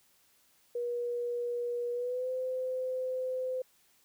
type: tone with pitch glide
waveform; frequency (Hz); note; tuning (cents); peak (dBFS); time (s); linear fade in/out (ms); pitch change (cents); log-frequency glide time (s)
sine; 481.1 to 512.7; B4 to C5; -45 to -35; -31; 0.75-3.62; 5; +110; 1.92-2.3
effects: white hiss -67 dBFS RMS until 4.04 s